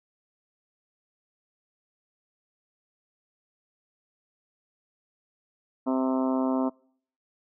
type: harmonic tone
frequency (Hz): 130.81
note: C3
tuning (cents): 0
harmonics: 2 / 3 / 4 / 5 / 6 / 7 / 8 / 9 / 10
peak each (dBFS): -24 / -36 / -35 / -32 / -41 / -36 / -38 / -44 / -44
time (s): 5.86-6.7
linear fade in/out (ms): 20
effects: noise-tail reverb RT60 0.6 s tail -26 dB re dry